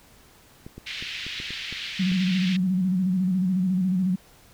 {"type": "clicks", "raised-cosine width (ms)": 3, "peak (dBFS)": -26, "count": 8, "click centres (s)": [0.665, 0.78, 1.025, 1.266, 1.401, 1.506, 1.726, 2.117]}
{"type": "band-pass noise", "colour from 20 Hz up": "white", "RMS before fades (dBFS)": -34, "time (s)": [0.86, 2.57], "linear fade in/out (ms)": 10, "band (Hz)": [2000, 3700], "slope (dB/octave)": 24}
{"type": "tone with vibrato", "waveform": "sine", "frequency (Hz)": 185, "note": "F#3", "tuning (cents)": 0, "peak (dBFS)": -20, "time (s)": [1.99, 4.16], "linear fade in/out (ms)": 10, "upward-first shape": "square", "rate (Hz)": 14, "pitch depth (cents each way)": 56}
{"effects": ["pink hiss -54 dBFS RMS until 4.53 s"]}